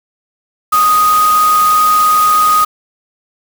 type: tone in noise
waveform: sine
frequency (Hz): 1244.5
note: D#6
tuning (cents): 0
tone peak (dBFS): -7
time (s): 0.72-2.65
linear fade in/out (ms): 10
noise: white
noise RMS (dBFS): -21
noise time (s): 0.72-2.65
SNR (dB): +11
effects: none